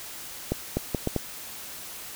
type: accelerating click train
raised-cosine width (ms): 2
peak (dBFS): -11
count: 5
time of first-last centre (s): 0.52-1.163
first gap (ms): 250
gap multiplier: 0.71
effects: white hiss -40 dBFS RMS until 2.15 s